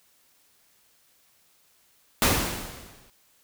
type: noise with exponential decay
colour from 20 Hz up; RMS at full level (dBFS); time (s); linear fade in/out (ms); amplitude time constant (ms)
pink; -18; 2.22-3.1; 1; 190
effects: white hiss -63 dBFS RMS until 3.43 s